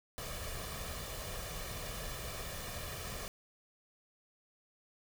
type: noise with comb filter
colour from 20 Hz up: pink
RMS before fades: -42 dBFS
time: 0.18-3.28 s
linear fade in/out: 0 ms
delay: 1.7 ms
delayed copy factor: +0.6
effects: none